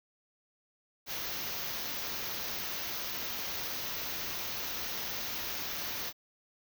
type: band-stop noise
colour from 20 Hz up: white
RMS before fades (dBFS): -37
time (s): 1.06-6.13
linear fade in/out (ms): 50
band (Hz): 6500 to 13000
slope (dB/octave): 96
effects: none